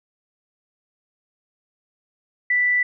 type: tone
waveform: sine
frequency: 1975.5 Hz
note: B6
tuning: in tune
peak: -16 dBFS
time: 2.5-2.83 s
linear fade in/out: 5 ms
effects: none